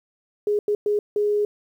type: tone bursts at uneven times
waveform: sine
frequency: 415.3 Hz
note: G#4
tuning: in tune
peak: -18 dBFS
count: 4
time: 0.47-0.59 / 0.68-0.75 / 0.86-0.99 / 1.16-1.45 s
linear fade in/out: 2 ms
effects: 9-bit